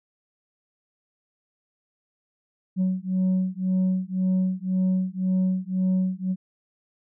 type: beating tone pair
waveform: sine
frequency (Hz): 185.2 / 187.1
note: F#3 / F#3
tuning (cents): +2 / +20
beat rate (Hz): 1.9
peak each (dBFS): -22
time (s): 2.76-6.36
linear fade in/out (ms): 50
effects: tanh soft clip ceiling -18 dBFS